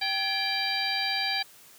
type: harmonic tone with a mistuned harmonic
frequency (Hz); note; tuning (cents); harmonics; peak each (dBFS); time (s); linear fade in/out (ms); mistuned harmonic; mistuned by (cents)
784; G5; 0; 1 / 2 / 3 / 4 / 5 / 6; -33 / -34 / -32 / -36 / -33 / -31; 0.01-1.43; 10; 2; +130
effects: white hiss -53 dBFS RMS until 1.78 s + high-pass 60 Hz 12 dB/octave